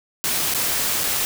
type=noise with dropouts; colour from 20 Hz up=white; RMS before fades=-22 dBFS; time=0.24-1.25 s; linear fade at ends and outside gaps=0 ms; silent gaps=0.538-0.547 / 1.035-1.039 s; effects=none